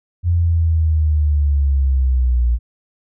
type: linear sweep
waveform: sine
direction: down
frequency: 87.31 to 58.27 Hz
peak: -12 dBFS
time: 0.23-2.59 s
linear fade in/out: 50 ms
effects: none